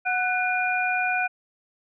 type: tone cluster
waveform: sine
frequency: 736 / 1489 / 2424 Hz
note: F#5 / F#6 / D#7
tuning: -9 / +11 / -46 cents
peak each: -26 dBFS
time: 0.05-1.28 s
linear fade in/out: 20 ms
effects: none